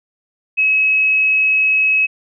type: tone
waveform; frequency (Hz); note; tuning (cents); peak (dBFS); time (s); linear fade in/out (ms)
sine; 2565; E7; -48; -11; 0.57-2.07; 20
effects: none